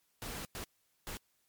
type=noise bursts at uneven times; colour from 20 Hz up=pink; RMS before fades=-42 dBFS; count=3; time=0.22-0.45 / 0.55-0.64 / 1.07-1.17 s; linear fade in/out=0 ms; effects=white hiss -75 dBFS RMS until 1.48 s + MP3 96 kbps